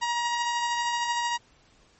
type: tone with tremolo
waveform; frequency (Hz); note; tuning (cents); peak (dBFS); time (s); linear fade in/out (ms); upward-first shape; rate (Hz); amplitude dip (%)
sawtooth; 950; A#5; +33; -20; 0.01-1.38; 20; sine; 13; 30
effects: pink hiss -60 dBFS RMS until 1.99 s + MP3 32 kbps